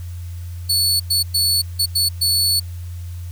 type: tone bursts at uneven times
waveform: sawtooth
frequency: 4435 Hz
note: C#8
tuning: in tune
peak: -12 dBFS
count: 6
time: 0.69-1 / 1.1-1.23 / 1.34-1.62 / 1.79-1.86 / 1.95-2.09 / 2.21-2.6 s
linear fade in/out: 10 ms
effects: added 87 Hz sine -27 dBFS peak until 3.31 s + white hiss -48 dBFS RMS until 3.31 s